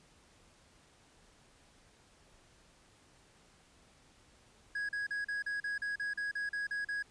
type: tone bursts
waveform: triangle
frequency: 1659 Hz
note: G#6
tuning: 2 cents flat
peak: -32 dBFS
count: 13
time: 4.75-7.026 s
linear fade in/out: 5 ms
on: 140 ms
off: 38 ms
effects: pink hiss -64 dBFS RMS until 7.1 s + resampled to 22050 Hz